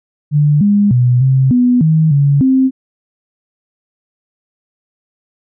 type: tone with pitch steps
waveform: sine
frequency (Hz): 147.7 / 204.1 / 123.7 / 132.4 / 246.9 / 158.3 / 141.8 / 262.8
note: D3 / G#3 / B2 / C3 / B3 / D#3 / C#3 / C4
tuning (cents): +10 / -30 / +3 / +21 / 0 / +30 / +40 / +8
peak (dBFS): -7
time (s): 0.31-2.71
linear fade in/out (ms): 50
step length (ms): 300
effects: none

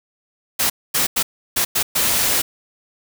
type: noise bursts at uneven times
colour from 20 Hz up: white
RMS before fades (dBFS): -18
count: 6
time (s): 0.59-0.7 / 0.94-1.07 / 1.16-1.23 / 1.56-1.65 / 1.75-1.83 / 1.95-2.42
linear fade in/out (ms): 10
effects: none

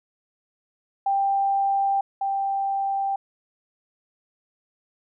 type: tone pair in turn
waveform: sine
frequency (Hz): 789 / 786.3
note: G5 / G5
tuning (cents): +11 / +5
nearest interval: unison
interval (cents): 6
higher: first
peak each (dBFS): -19 / -22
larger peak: first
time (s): 1.06-2.01 / 2.21-3.16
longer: neither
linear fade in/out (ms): 5
effects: none

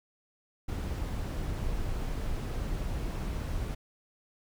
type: noise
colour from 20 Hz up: brown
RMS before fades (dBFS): -33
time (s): 0.68-3.75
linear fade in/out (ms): 10
effects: none

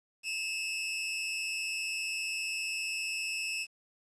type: tone pair together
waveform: sawtooth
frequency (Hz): 2600 / 2775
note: E7 / F7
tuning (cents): -24 / -12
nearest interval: minor second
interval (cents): 112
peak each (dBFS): -30 / -37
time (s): 0.23-3.67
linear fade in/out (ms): 50
effects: resampled to 22050 Hz + 10-bit

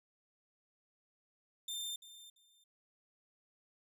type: tone with echo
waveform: sawtooth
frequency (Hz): 3592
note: A7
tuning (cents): +35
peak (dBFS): -36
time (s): 1.68-1.96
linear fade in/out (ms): 5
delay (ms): 340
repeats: 2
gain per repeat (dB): -14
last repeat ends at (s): 2.64
effects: none

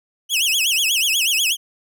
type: tone with vibrato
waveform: sawtooth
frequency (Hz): 2924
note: F#7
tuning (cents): -21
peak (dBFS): -13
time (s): 0.29-1.57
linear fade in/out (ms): 50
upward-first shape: sine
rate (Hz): 8.2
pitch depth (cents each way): 250
effects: none

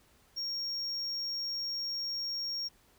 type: tone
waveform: triangle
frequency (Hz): 5560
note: F8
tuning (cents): -9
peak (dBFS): -32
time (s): 0.36-2.69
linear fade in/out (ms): 20
effects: pink hiss -65 dBFS RMS until 2.98 s

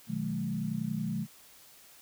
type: chord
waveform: sine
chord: B dominant seventh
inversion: none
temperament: equal with one note detuned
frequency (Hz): 123.47 / 155.56 / 185 / 215.8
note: B2 / D#3 / F#3 / A3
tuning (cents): 0 / 0 / 0 / -33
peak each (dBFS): -40 / -36 / -36 / -34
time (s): 0.07-1.27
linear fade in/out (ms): 50
effects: white hiss -56 dBFS RMS until 2.01 s

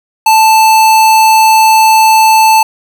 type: tone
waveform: square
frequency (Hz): 880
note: A5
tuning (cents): 0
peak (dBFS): -4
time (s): 0.26-2.63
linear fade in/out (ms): 5
effects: 7-bit

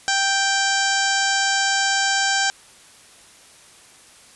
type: harmonic tone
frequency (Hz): 784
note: G5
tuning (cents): 0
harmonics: 1 / 2 / 3 / 4 / 5 / 6 / 7 / 8 / 9 / 10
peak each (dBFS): -24 / -21 / -32 / -28 / -31 / -29 / -28 / -31 / -28 / -33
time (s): 0.08-2.5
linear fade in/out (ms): 0
effects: white hiss -48 dBFS RMS until 4.35 s + resampled to 24000 Hz

